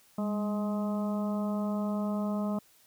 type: harmonic tone with a mistuned harmonic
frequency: 210 Hz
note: G#3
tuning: 19 cents sharp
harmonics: 1 / 2 / 3 / 4 / 5 / 6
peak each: -29 / -43 / -37 / -45 / -44 / -45 dBFS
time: 0.18-2.59 s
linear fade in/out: 5 ms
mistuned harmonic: 1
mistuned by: -43 cents
effects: white hiss -62 dBFS RMS until 2.86 s